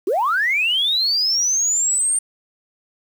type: linear sweep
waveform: sine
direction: up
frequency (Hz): 329.6 to 8870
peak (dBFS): -15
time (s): 0.07-2.19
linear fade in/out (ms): 5
effects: tanh soft clip ceiling -11 dBFS + 7-bit